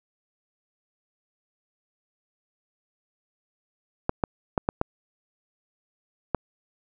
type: clicks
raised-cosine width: 1 ms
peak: -8 dBFS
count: 6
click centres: 4.094 / 4.238 / 4.578 / 4.689 / 4.814 / 6.347 s
effects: none